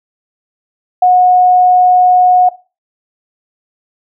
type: tone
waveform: sine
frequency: 728 Hz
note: F#5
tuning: 28 cents flat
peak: -4 dBFS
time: 1.02-2.49 s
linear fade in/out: 5 ms
effects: noise-tail reverb RT60 0.3 s tail -17 dB re dry